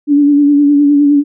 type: tone with vibrato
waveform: sine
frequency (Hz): 288.3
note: D4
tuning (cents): -32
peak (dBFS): -5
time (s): 0.07-1.24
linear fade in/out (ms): 50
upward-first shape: sine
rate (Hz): 9.7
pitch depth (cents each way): 32
effects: none

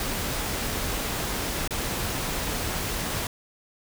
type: noise with dropouts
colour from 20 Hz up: pink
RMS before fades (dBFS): -29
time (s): 0-3.27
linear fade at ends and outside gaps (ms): 2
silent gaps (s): 1.677-1.707
effects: none

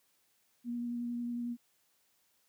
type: tone with vibrato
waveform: sine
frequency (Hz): 239.3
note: A#3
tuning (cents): +46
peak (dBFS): -34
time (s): 0.64-1.57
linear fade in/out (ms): 50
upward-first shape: sine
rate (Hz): 11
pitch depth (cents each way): 13
effects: white hiss -73 dBFS RMS until 2.48 s + high-pass 80 Hz 12 dB/octave

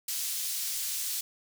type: high-pass noise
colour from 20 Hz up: pink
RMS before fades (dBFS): -33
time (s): 0.08-1.21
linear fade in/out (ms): 5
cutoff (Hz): 5100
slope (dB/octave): 12
effects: none

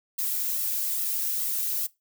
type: noise with flanger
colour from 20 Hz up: violet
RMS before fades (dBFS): -28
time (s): 0.18-1.87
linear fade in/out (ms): 10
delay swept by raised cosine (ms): 1.5 to 2.6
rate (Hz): 2.4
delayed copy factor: +0.9
effects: noise-tail reverb RT60 0.2 s tail -20 dB re dry

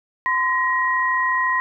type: tone pair together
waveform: sine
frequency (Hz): 1028 / 1894.1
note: C6 / A#6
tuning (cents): -31 / +27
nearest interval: major seventh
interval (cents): 1058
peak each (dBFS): -20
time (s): 0.26-1.6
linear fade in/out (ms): 0
effects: none

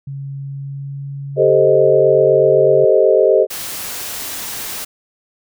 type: tone with pitch glide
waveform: sine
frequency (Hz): 138.3 to 139.58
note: C#3 to C#3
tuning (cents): -4 to +12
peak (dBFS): -24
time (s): 0.07-2.85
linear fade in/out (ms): 5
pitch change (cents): +16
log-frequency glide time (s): 0.42-1.06
type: chord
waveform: sine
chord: A half-diminished seventh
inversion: third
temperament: equal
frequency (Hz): 392 / 440 / 523.3 / 622.3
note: G4 / A4 / C5 / Eb5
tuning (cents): 0 / 0 / 0 / 0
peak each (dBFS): -14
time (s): 1.36-3.47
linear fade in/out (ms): 50
type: noise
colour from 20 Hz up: white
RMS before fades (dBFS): -26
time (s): 3.5-4.85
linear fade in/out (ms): 10
effects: none

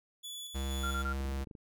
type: tone with tremolo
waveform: sawtooth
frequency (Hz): 3435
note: A7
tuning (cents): -42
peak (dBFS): -38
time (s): 0.23-1.04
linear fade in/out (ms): 20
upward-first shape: square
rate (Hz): 2.1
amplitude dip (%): 35
type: tone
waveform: square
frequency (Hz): 67.6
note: C#2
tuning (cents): -43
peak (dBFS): -34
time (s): 0.54-1.45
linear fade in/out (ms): 20
type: tone bursts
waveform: sine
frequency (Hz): 1384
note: F6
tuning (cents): -16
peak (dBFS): -34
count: 3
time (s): 0.83-1.131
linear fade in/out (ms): 10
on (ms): 85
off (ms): 23
type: clicks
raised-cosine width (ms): 3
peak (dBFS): -36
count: 9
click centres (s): 1.206 / 1.254 / 1.287 / 1.318 / 1.368 / 1.411 / 1.472 / 1.512 / 1.552
effects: none

